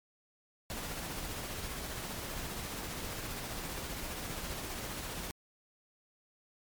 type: noise with tremolo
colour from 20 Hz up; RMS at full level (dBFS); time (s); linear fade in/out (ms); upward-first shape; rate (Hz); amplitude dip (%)
pink; -39; 0.7-5.31; 0; sine; 15; 25
effects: MP3 96 kbps